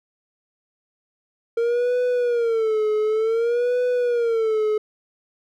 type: tone with vibrato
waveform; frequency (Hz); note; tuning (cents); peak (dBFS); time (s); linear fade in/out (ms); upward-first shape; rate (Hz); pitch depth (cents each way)
triangle; 460.2; A#4; -22; -16; 1.57-4.78; 5; sine; 0.55; 130
effects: none